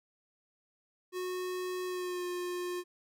square tone with pitch glide, 365.6 to 356.6 Hz, F#4 to F4, -21 to +36 cents, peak -35 dBFS, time 1.12-2.84 s, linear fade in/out 50 ms, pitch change -43 cents, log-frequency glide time 1.86-2.26 s, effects none

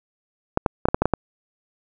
clicks, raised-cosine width 1 ms, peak -3 dBFS, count 8, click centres 0.574 / 0.662 / 0.855 / 0.886 / 0.945 / 1.02 / 1.056 / 1.137 s, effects none

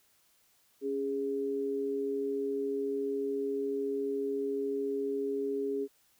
sine tone pair together, 277.2 / 411.2 Hz, C#4 / G#4, 0 / -17 cents, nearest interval perfect fifth, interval 683 cents, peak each -36 / -31 dBFS, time 0.81-5.88 s, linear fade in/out 50 ms, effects white hiss -68 dBFS RMS until 6.19 s

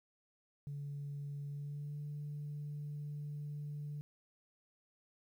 sine tone with pitch glide, 143.1 to 147.04 Hz, D3 to D3, -45 to +2 cents, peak -39 dBFS, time 0.67-4.01 s, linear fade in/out 0 ms, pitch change +47 cents, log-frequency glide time 1.49-1.98 s, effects tanh soft clip ceiling -37 dBFS + 12-bit

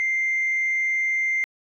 sine tone with frequency modulation, 2093 Hz, C7, in tune, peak -19 dBFS, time 0-1.44 s, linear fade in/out 0 ms, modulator 85.1 Hz, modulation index 0.34, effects tanh soft clip ceiling -17 dBFS

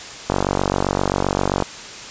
click train, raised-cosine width 1 ms, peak -3 dBFS, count 64, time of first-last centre 0.3-1.624 s, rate 47.6 Hz, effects white hiss -34 dBFS RMS until 2.1 s + resampled to 16000 Hz

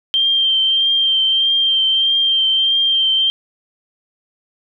sine tone with vibrato, 3157 Hz, G7, 12 cents sharp, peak -12 dBFS, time 0.14-3.3 s, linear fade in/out 0 ms, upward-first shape triangle, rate 1.6 Hz, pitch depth 24 cents each way, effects none

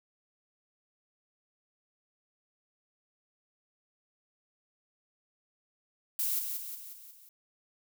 violet noise with echo, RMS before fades -31 dBFS, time 6.19-6.39 s, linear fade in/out 2 ms, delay 180 ms, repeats 5, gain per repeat -5 dB, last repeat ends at 7.29 s, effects none

